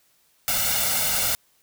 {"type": "noise with comb filter", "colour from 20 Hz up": "white", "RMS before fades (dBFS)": -23, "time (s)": [0.48, 1.35], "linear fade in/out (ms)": 0, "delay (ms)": 1.4, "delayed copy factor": 0.8, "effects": ["white hiss -63 dBFS RMS until 1.62 s"]}